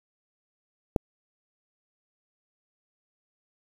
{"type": "click", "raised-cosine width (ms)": 2, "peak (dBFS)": -8, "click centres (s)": 0.962, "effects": ["7-bit"]}